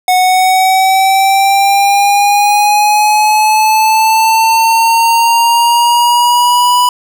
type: linear sweep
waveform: square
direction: up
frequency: 733 to 987.8 Hz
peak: -7 dBFS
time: 0.08-6.89 s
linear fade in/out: 2 ms
effects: none